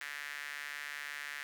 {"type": "tone with high-pass filter", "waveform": "sawtooth", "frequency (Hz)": 145.6, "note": "D3", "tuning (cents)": -15, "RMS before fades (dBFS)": -43, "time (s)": [0.01, 1.43], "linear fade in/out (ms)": 0, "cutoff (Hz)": 1800, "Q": 3.9, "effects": ["11-bit"]}